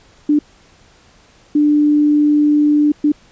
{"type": "tone bursts at uneven times", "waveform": "sine", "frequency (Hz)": 296.4, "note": "D4", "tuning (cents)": 16, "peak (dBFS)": -9, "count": 3, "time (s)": [[0.29, 0.39], [1.55, 2.92], [3.04, 3.12]], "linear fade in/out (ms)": 5, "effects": ["pink hiss -49 dBFS RMS until 3.31 s", "resampled to 16000 Hz"]}